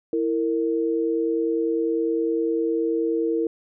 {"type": "tone pair together", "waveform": "sine", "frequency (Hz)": [329.6, 459.4], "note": ["E4", "A#4"], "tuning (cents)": [0, -25], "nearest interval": "tritone", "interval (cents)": 575, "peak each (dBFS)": -23, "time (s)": [0.13, 3.47], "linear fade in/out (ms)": 2, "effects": []}